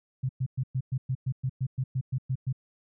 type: tone bursts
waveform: sine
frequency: 130 Hz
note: C3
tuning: 11 cents flat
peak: -25 dBFS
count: 14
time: 0.23-2.528 s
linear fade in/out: 10 ms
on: 62 ms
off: 110 ms
effects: none